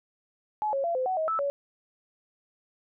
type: tone with pitch steps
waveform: sine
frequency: 851 / 548 / 681 / 514 / 748 / 634 / 1312 / 564 Hz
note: G#5 / C#5 / F5 / C5 / F#5 / D#5 / E6 / C#5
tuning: +42 / -20 / -44 / -31 / +19 / +32 / -9 / +30 cents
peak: -25 dBFS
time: 0.62-1.5 s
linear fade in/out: 0 ms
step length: 110 ms
effects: none